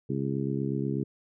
harmonic tone, 68.2 Hz, C#2, 28 cents flat, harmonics 2 / 3 / 4 / 5 / 6, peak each -31 / -33 / -34 / -35 / -36 dBFS, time 0.09-1.04 s, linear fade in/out 10 ms, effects none

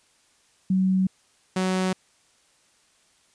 sine / sawtooth tone pair in turn, 188.2 / 186.36 Hz, F#3 / F#3, +30 / +13 cents, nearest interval unison, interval 17 cents, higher first, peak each -18 dBFS, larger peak neither, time 0.7-1.07 / 1.56-1.93 s, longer neither, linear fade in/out 5 ms, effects white hiss -62 dBFS RMS until 3.34 s + resampled to 22050 Hz

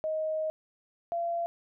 sine tone pair in turn, 627 / 682.7 Hz, D#5 / F5, +13 / -40 cents, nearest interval minor second, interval 147 cents, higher second, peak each -28 / -28 dBFS, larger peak neither, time 0.04-0.5 / 1.12-1.46 s, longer first, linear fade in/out 0 ms, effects none

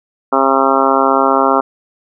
harmonic tone, 135.1 Hz, C#3, 44 cents flat, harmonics 2 / 3 / 4 / 5 / 6 / 7 / 8 / 9 / 10, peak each -18 / -18 / -18 / -18 / -18 / -18 / -18 / -18 / -18 dBFS, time 0.32-1.61 s, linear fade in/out 10 ms, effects none

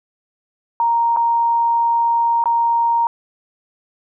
sine tone with dropouts, 932.3 Hz, A#5, in tune, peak -13 dBFS, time 0.8-3.07 s, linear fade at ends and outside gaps 1 ms, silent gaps 1.163-1.17 / 2.44-2.457 s, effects none

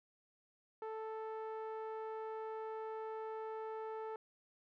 sawtooth tone with low-pass filter, 440 Hz, A4, in tune, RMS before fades -44 dBFS, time 0.82-4.16 s, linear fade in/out 2 ms, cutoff 1100 Hz, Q 1.3, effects none

